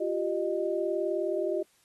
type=tone cluster; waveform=sine; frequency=348.7 / 388.1 / 615 Hz; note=F4 / G4 / D#5; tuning=-3 / -17 / -20 cents; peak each=-31 dBFS; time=0-1.63 s; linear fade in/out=10 ms; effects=white hiss -66 dBFS RMS until 1.84 s + AAC 32 kbps